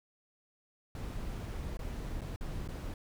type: noise with dropouts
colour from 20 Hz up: brown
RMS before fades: -39 dBFS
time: 0.95-2.94 s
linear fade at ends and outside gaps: 2 ms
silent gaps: 1.771-1.791 / 2.21-2.216 / 2.361-2.409 / 2.677-2.687 s
effects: none